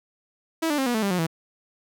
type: tone with pitch steps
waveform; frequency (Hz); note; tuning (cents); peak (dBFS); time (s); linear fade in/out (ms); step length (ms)
sawtooth; 325 / 294.6 / 267 / 242.1 / 219.4 / 198.91 / 180.31 / 163.44; E4 / D4 / C4 / B3 / A3 / G3 / F#3 / E3; -24 / +6 / +35 / -34 / -5 / +26 / -44 / -14; -18; 0.62-1.268; 10; 81
effects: none